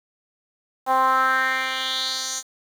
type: tone with band-pass filter sweep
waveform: 10% pulse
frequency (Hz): 261.6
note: C4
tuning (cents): 0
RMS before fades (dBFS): -22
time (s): 0.86-2.43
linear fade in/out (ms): 50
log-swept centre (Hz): 820 to 6800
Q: 3.3
effects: 7-bit